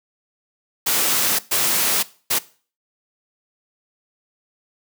white noise bursts at uneven times, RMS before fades -19 dBFS, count 3, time 0.86-1.39 / 1.51-2.03 / 2.3-2.39 s, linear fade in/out 10 ms, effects noise-tail reverb RT60 0.4 s tail -19 dB re dry + high-pass 150 Hz 12 dB/octave

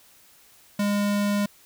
square tone, 204.2 Hz, G#3, 29 cents flat, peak -22 dBFS, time 0.79-1.46 s, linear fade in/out 5 ms, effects white hiss -55 dBFS RMS until 1.65 s

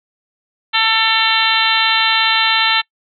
harmonic tone with a mistuned harmonic, 445.7 Hz, A4, 22 cents sharp, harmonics 2 / 3 / 4 / 5 / 6 / 7 / 8 / 9, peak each -20 / -20 / -20 / -20 / -20 / -20 / -20 / -20 dBFS, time 0.73-2.82 s, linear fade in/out 20 ms, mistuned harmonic 6, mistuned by +36 cents, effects noise-tail reverb RT60 0.1 s tail -25 dB re dry

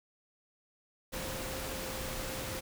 sine tone in noise, 523.3 Hz, C5, in tune, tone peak -44 dBFS, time 1.12-2.61 s, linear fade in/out 20 ms, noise pink, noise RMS -39 dBFS, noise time 1.12-2.61 s, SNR -8 dB, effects none

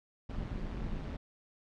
brown noise with amplitude modulation, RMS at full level -34 dBFS, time 0.29-1.17 s, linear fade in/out 10 ms, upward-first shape sine, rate 180 Hz, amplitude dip 80%, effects low-pass 4000 Hz 12 dB/octave

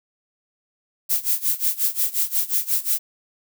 violet noise with tremolo, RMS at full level -19 dBFS, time 1.09-2.99 s, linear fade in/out 20 ms, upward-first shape sine, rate 5.6 Hz, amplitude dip 90%, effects none

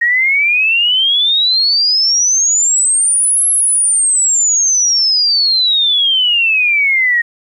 sine exponential two-way sweep, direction up then down, 1864.7 to 11175 to 1864.7 Hz, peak -9 dBFS, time 0.01-7.22 s, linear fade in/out 10 ms, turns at 3.48 s, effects 8-bit

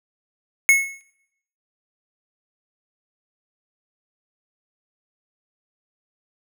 square tone with exponential decay, 2187 Hz, C#7, 24 cents flat, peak -9 dBFS, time 0.69-1.01 s, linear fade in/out 0 ms, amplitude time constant 69 ms, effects noise-tail reverb RT60 0.8 s tail -21 dB re dry

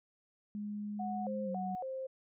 sine tone with pitch glide, 207.7 to 190.46 Hz, G#3 to G3, 0 to -50 cents, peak -37 dBFS, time 0.55-1.75 s, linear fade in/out 0 ms, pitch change -150 cents, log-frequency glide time 1.44-1.5 s
sine tone with vibrato, 622.3 Hz, D#5, in tune, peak -37 dBFS, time 0.99-2.07 s, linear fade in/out 10 ms, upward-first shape square, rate 1.8 Hz, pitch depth 290 cents each way
effects none

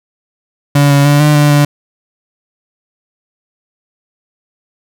35% pulse tone with pitch steps, 143.3 / 141.4 / 144.9 / 149.5 / 147.1 / 145.6 Hz, D3 / C#3 / D3 / D3 / D3 / D3, -42 / +35 / -23 / +31 / +3 / -15 cents, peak -4 dBFS, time 0.75-1.65 s, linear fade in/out 5 ms, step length 150 ms, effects none

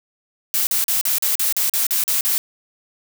blue noise bursts, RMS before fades -19 dBFS, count 11, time 0.54-2.38 s, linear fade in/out 0 ms, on 130 ms, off 41 ms, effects none

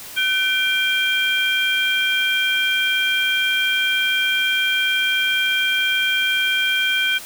sine tone cluster, 1520 / 2366 / 3202 Hz, F#6 / D7 / G7, +46 / +12 / +36 cents, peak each -21 dBFS, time 0.16-7.19 s, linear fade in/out 20 ms, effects white hiss -36 dBFS RMS until 7.25 s

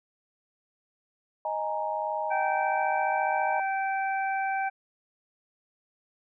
sine chord, D# suspended fourth, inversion none, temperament equal, 622.3 / 830.6 / 932.3 Hz, D#5 / G#5 / A#5, 0 / 0 / 0 cents, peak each -32 dBFS, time 1.45-3.6 s, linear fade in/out 2 ms
harmonic tone, 776 Hz, G5, 18 cents flat, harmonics 1 / 2 / 3, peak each -27 / -33 / -37 dBFS, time 2.3-4.7 s, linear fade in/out 20 ms
effects none

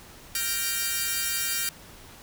5% pulse chord, G minor seventh, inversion third, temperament equal, 1396.9 / 1568 / 1864.7 / 2349 Hz, F6 / G6 / Bb6 / D7, 0 / 0 / 0 / 0 cents, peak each -21 dBFS, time 0.35-1.69 s, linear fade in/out 2 ms, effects pink hiss -48 dBFS RMS until 2.22 s

